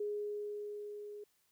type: tone with level ramp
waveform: sine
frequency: 415.3 Hz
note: G#4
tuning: in tune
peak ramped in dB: -34 to -45 dBFS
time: 0-1.24 s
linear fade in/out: 5 ms
effects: white hiss -75 dBFS RMS until 1.51 s